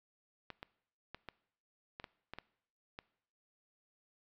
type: clicks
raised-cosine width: 0.3 ms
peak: -28 dBFS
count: 9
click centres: 0.503 / 0.629 / 1.146 / 1.287 / 1.999 / 2.042 / 2.336 / 2.386 / 2.989 s
effects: noise-tail reverb RT60 0.7 s tail -21 dB re dry + low-pass 5000 Hz 12 dB/octave